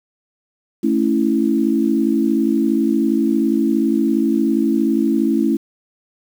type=chord; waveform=sine; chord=A major; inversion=none; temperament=equal; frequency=220 / 277.2 / 329.6 Hz; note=A3 / C#4 / E4; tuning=0 / 0 / 0 cents; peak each=-18 dBFS; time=0.83-5.57 s; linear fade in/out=10 ms; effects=7-bit